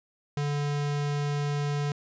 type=tone; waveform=square; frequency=145.1 Hz; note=D3; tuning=21 cents flat; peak=-27 dBFS; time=0.37-1.92 s; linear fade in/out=2 ms; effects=resampled to 16000 Hz